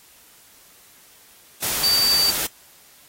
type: tone in noise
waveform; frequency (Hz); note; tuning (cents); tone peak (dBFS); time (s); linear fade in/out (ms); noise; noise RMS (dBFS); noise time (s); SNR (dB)
sine; 4618; D8; -30; -16; 1.83-2.31; 10; white; -24; 1.62-2.47; +5
effects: white hiss -51 dBFS RMS until 3.08 s + AAC 48 kbps